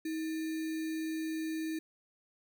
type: tone with sample-and-hold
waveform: sine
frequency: 318.4 Hz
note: D#4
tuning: 40 cents sharp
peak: -33 dBFS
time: 0.05-1.79 s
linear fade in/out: 5 ms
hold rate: 2100 Hz
effects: none